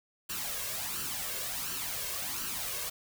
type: noise with flanger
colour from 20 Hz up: white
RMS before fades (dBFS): -36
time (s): 0.29-2.9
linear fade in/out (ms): 10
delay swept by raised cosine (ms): 0.68 to 1.88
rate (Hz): 1.4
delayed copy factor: +0.6
effects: none